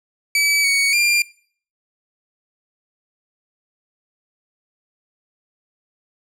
sawtooth tone with pitch steps, 2293 / 2236 / 2391 Hz, D7 / C#7 / D7, -42 / +14 / +30 cents, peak -11 dBFS, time 0.35-1.22 s, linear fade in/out 2 ms, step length 290 ms, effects noise-tail reverb RT60 0.5 s tail -21 dB re dry + low-pass 12000 Hz 12 dB/octave

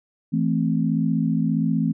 sine chord, A minor, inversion second, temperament equal, 164.81 / 220 / 261.6 Hz, E3 / A3 / C4, 0 / 0 / 0 cents, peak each -22 / -23 / -24 dBFS, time 0.32-1.93 s, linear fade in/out 20 ms, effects none

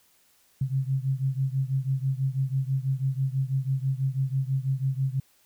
sine beating tone pair, 131.7 / 137.8 Hz, C3 / C#3, +12 / -10 cents, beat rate 6.1 Hz, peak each -26 / -28 dBFS, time 0.61-5.2 s, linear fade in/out 5 ms, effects white hiss -63 dBFS RMS until 5.45 s

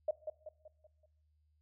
sine tone with echo, 617 Hz, D#5, 15 cents flat, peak -29 dBFS, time 0.08-0.11 s, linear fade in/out 5 ms, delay 190 ms, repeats 5, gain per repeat -7 dB, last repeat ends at 1.06 s, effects noise-tail reverb RT60 0.6 s tail -18 dB re dry + added 76 Hz sine -70 dBFS peak until 1.61 s

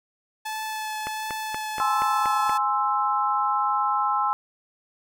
sawtooth tone with vibrato, 866 Hz, A5, 28 cents flat, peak -25 dBFS, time 0.45-2.58 s, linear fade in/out 10 ms, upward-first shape triangle, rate 1.4 Hz, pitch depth 12 cents each way
click train, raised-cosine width 0.5 ms, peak -16 dBFS, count 7, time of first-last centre 1.07-2.495 s, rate 4.21 Hz
sine chord, Ab augmented, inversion none, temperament equal, 830.6 / 1046.5 / 1318.5 Hz, Ab5 / C6 / E6, 0 / 0 / 0 cents, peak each -25 dBFS, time 1.8-4.33 s, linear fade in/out 0 ms
effects none

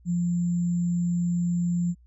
sine tone with sample-and-hold, 173.7 Hz, F3, 9 cents flat, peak -22 dBFS, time 0.05-1.95 s, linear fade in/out 50 ms, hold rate 7350 Hz, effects added 60 Hz sine -52 dBFS peak until 2.06 s + resampled to 24000 Hz

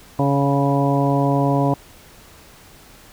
harmonic tone with a mistuned harmonic, 140 Hz, C#3, 18 cents sharp, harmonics 1 / 2 / 3 / 4 / 5 / 6 / 7, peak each -19 / -20 / -26 / -24 / -24 / -31 / -25 dBFS, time 0.19-1.74 s, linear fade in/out 2 ms, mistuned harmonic 6, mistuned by -18 cents, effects pink hiss -46 dBFS RMS until 3.12 s

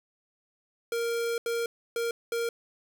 square tone bursts at uneven times, 466.2 Hz, A#4, in tune, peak -28 dBFS, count 4, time 0.92-1.38 / 1.46-1.66 / 1.96-2.11 / 2.32-2.49 s, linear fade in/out 2 ms, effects none

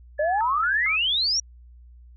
sine tone with vibrato, 1480 Hz, F#6, in tune, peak -30 dBFS, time 0.18-0.97 s, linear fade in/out 20 ms, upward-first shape square, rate 2.2 Hz, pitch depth 250 cents each way
sine exponential sweep, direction up, 580 to 5840 Hz, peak -20 dBFS, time 0.19-1.4 s, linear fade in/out 5 ms
effects added 60 Hz sine -45 dBFS peak until 2.16 s

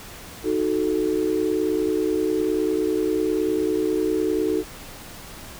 sine chord, D# diminished, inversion none, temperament equal, 311.1 / 370 / 440 Hz, D#4 / F#4 / A4, 0 / 0 / 0 cents, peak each -24 dBFS, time 0.43-4.64 s, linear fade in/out 50 ms, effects pink hiss -40 dBFS RMS until 5.59 s

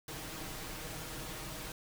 pink noise with comb filter, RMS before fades -43 dBFS, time 0.08-1.72 s, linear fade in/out 2 ms, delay 6.4 ms, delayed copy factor +0.55, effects none

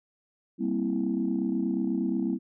sine chord, C dominant seventh, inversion second, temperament equal, 196 / 233.1 / 261.6 / 329.6 Hz, G3 / Bb3 / C4 / E4, 0 / 0 / 0 / 0 cents, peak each -30 dBFS, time 0.58-2.39 s, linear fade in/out 50 ms, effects tanh soft clip ceiling -17 dBFS

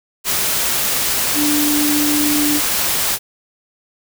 sine tone in noise, 295.9 Hz, D4, 13 cents sharp, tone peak -16 dBFS, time 1.34-2.61 s, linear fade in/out 50 ms, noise white, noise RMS -18 dBFS, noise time 0.24-3.19 s, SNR -1 dB, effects none

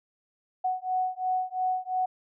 sine beating tone pair, 740 / 742.9 Hz, F#5 / F#5, 0 / +7 cents, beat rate 2.9 Hz, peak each -29 dBFS, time 0.64-2.06 s, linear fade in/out 10 ms, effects none

